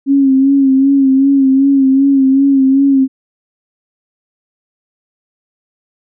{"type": "tone with vibrato", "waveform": "sine", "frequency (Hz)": 271.4, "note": "C#4", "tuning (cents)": -36, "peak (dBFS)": -6, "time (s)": [0.06, 3.08], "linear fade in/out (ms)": 50, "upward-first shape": "sine", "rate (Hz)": 2.6, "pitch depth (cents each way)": 44, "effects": []}